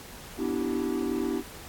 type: chord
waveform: triangle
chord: E minor seventh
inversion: second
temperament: equal with one note detuned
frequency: 246.9 / 293.7 / 329.6 / 387.3 Hz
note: B3 / D4 / E4 / G4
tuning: 0 / 0 / 0 / -21 cents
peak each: -30 dBFS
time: 0.37-1.43 s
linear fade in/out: 50 ms
effects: pink hiss -45 dBFS RMS until 1.68 s + AAC 64 kbps